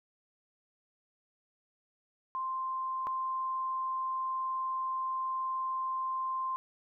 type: tone pair in turn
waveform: sine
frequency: 1046.5 / 1046.5 Hz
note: C6 / C6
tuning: 0 / 0 cents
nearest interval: unison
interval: 0 cents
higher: neither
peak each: -32 / -31 dBFS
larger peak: second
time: 2.35-3.07 / 3.07-6.56 s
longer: second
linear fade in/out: 0 ms
effects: none